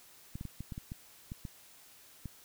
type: clicks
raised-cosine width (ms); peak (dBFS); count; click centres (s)
5; -28; 10; 0.355 / 0.411 / 0.453 / 0.606 / 0.722 / 0.779 / 0.919 / 1.319 / 1.452 / 2.257
effects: white hiss -58 dBFS RMS until 2.44 s